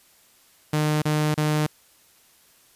sawtooth tone bursts, 152 Hz, D#3, 40 cents flat, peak -16 dBFS, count 3, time 0.73-1.666 s, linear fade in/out 5 ms, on 290 ms, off 33 ms, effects white hiss -57 dBFS RMS until 2.75 s + resampled to 32000 Hz

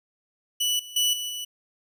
sawtooth tone with level steps, 2960 Hz, F#7, in tune, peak -19 / -36 / -17 / -26 / -28 dBFS, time 0.6-1.45 s, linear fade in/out 10 ms, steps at 0.79 / 0.96 / 1.13 / 1.29 s, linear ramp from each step 5 ms, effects none

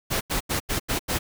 pink noise bursts, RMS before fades -25 dBFS, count 6, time 0.1-1.19 s, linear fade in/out 20 ms, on 110 ms, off 86 ms, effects none

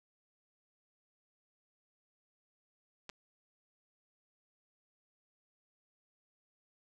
clicks, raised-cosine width 0.2 ms, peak -28 dBFS, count 2, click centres 3.093 / 3.098 s, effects none

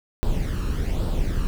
brown noise with flanger, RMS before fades -23 dBFS, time 0.23-1.47 s, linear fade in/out 0 ms, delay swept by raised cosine 0.23 to 0.74 ms, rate 1.2 Hz, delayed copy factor +0.6, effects none

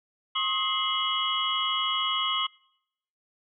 sine tone cluster, 1074 / 1262 / 2096 / 2953 / 3286 Hz, C6 / D#6 / C7 / F#7 / G#7, +45 / +24 / +2 / -4 / -19 cents, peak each -31 / -32 / -36 / -29 / -30 dBFS, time 0.35-2.47 s, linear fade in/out 10 ms, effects noise-tail reverb RT60 0.8 s tail -26 dB re dry

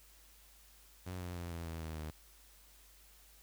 sawtooth tone with pitch steps, 91.2 / 88.76 / 86.38 / 84.07 / 81.82 / 79.62 / 77.49 Hz, F#2 / F2 / F2 / E2 / E2 / D#2 / D#2, -24 / +29 / -18 / +35 / -12 / +40 / -7 cents, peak -37 dBFS, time 1.06-2.11 s, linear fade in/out 10 ms, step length 150 ms, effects added 50 Hz sine -63 dBFS peak until 3.42 s + white hiss -63 dBFS RMS until 3.42 s

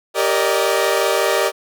sawtooth chord, Eb major seventh, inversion first, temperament equal with one note detuned, 392 / 466.2 / 576.9 / 622.3 Hz, G4 / Bb4 / D5 / Eb5, 0 / 0 / -31 / 0 cents, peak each -17 dBFS, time 0.14-1.52 s, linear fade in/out 50 ms, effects none

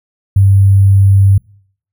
sine tone with sample-and-hold, 98 Hz, G2, in tune, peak -4 dBFS, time 0.36-1.38 s, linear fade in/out 5 ms, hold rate 11025 Hz, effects noise-tail reverb RT60 0.6 s tail -26 dB re dry

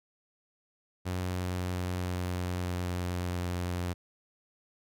sawtooth tone with pitch glide, 91 to 88.77 Hz, F#2 to F2, -28 to +29 cents, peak -27 dBFS, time 1.05-3.94 s, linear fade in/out 20 ms, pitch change -43 cents, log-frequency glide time 1.23-3.56 s, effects none

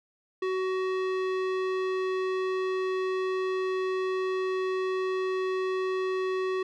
square tone with low-pass filter, 374.9 Hz, F#4, 23 cents sharp, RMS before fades -29 dBFS, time 0.42-6.63 s, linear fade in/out 5 ms, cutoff 2900 Hz, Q 0.79, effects none

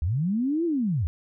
sine linear two-way sweep, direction up then down, 69.3 to 349.2 to 69.3 Hz, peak -22 dBFS, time 0.02-1.07 s, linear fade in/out 0 ms, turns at 0.65 s, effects none

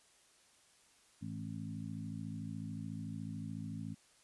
harmonic tone with a mistuned harmonic, 53.8 Hz, A1, 38 cents flat, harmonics 2 / 3 / 4 / 5, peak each -46 / -45 / -45 / -48 dBFS, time 1.21-3.95 s, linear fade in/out 20 ms, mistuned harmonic 2, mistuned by -49 cents, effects white hiss -67 dBFS RMS until 4.23 s + resampled to 24000 Hz

